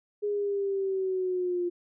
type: linear sweep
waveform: sine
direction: down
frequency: 415.3 to 349.2 Hz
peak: -26 dBFS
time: 0.22-1.7 s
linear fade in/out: 20 ms
effects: none